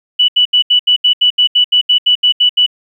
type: tone bursts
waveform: sine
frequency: 2960 Hz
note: F#7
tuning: in tune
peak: -6 dBFS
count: 15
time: 0.19-2.664 s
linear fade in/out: 10 ms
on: 94 ms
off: 76 ms
effects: 8-bit